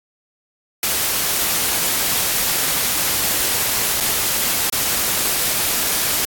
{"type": "noise with dropouts", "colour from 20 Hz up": "white", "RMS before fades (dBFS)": -19, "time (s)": [0.83, 6.25], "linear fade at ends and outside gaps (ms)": 2, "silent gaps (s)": [[4.002, 4.006], [4.699, 4.725]], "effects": ["AAC 64 kbps"]}